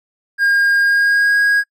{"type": "tone with pitch glide", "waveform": "triangle", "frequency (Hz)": [1618, 1643.4], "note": ["G#6", "G#6"], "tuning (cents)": [-46, -19], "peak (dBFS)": -9, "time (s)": [0.38, 1.64], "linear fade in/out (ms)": 50, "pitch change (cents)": 27, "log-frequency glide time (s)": [0.8, 1.39], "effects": ["noise-tail reverb RT60 0.1 s tail -23 dB re dry"]}